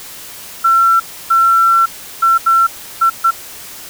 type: tone bursts at uneven times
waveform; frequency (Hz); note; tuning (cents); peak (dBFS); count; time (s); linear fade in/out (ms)
sine; 1351; E6; +42; -7; 6; 0.64-1 / 1.3-1.86 / 2.22-2.38 / 2.46-2.67 / 3.01-3.1 / 3.24-3.31; 10
effects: white hiss -32 dBFS RMS until 3.89 s